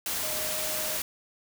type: tone in noise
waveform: sine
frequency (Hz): 621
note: D#5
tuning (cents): -3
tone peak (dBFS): -38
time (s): 0.23-0.97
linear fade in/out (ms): 2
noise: white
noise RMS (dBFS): -31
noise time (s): 0.06-1.02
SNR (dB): -10
effects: none